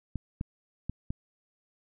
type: clicks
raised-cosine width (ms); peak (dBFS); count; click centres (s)
5; -20; 4; 0.157 / 0.411 / 0.896 / 1.105
effects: none